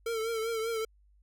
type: tone with vibrato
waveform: square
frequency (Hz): 451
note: A4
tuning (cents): +43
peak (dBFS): -31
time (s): 0.06-0.85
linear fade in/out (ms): 5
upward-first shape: triangle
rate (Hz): 5.1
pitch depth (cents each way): 62
effects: added 50 Hz sine -60 dBFS peak until 1.22 s